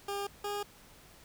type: tone pair in turn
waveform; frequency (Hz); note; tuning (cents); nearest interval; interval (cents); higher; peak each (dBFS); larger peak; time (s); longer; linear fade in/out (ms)
20% pulse; 402 / 409.5; G4 / G#4; +44 / -24; unison; 32; second; -29 / -29; neither; 0.08-0.27 / 0.44-0.63; neither; 5
effects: pink hiss -57 dBFS RMS until 1.24 s